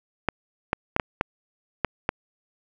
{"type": "clicks", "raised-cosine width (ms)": 0.5, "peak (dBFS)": -6, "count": 7, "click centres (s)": [0.287, 0.731, 0.964, 0.998, 1.211, 1.847, 2.091], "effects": []}